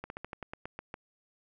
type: slowing click train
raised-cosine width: 0.5 ms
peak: -24 dBFS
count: 10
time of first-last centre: 0.04-0.941 s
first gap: 61 ms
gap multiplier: 1.12
effects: none

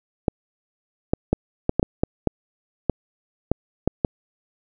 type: clicks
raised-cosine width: 2 ms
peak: -4 dBFS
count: 12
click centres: 0.282 / 1.135 / 1.33 / 1.694 / 1.796 / 1.829 / 2.035 / 2.273 / 2.897 / 3.516 / 3.876 / 4.048 s
effects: none

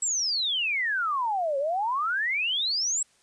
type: exponential two-way sweep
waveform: sine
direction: down then up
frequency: 7902 to 535 to 7902 Hz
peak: -24 dBFS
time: 0.02-3.03 s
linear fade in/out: 5 ms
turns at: 1.58 s
effects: white hiss -63 dBFS RMS until 3.22 s + resampled to 22050 Hz

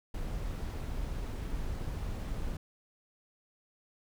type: noise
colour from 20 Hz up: brown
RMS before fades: -36 dBFS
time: 0.14-2.57 s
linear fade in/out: 5 ms
effects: none

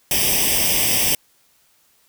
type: noise with comb filter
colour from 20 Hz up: white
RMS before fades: -18 dBFS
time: 0.11-1.15 s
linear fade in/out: 2 ms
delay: 0.36 ms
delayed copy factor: +1
effects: white hiss -59 dBFS RMS until 2.08 s

